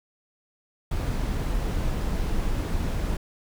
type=noise; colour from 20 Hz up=brown; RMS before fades=-26 dBFS; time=0.91-3.17 s; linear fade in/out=5 ms; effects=none